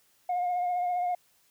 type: tone with vibrato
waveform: sine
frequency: 715 Hz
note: F5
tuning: 41 cents sharp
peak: -24 dBFS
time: 0.29-1.15 s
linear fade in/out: 5 ms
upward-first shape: triangle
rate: 15 Hz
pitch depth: 31 cents each way
effects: tanh soft clip ceiling -24 dBFS + white hiss -66 dBFS RMS until 1.5 s